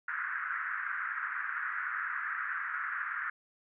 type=band-pass noise; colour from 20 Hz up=pink; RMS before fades=-36 dBFS; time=0.08-3.3 s; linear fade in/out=5 ms; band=1300 to 1800 Hz; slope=48 dB/octave; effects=none